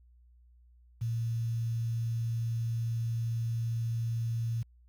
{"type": "tone with quantisation", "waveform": "sine", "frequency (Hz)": 115.3, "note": "A#2", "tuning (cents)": -19, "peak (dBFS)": -29, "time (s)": [1.01, 4.63], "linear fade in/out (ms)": 10, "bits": 9, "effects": ["added 60 Hz sine -57 dBFS peak until 4.88 s"]}